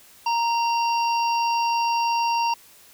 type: harmonic tone with a mistuned harmonic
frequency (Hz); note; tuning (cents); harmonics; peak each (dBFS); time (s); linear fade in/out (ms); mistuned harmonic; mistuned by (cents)
932.3; A#5; 0; 1 / 3 / 5 / 6; -20 / -30 / -34 / -36; 0.26-2.54; 5; 3; -24
effects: white hiss -51 dBFS RMS until 2.93 s